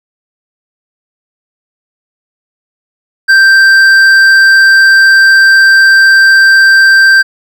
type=tone with hard clipping; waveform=triangle; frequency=1569 Hz; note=G6; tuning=1 cent sharp; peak=-3 dBFS; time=3.28-7.23 s; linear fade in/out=20 ms; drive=10 dB; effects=none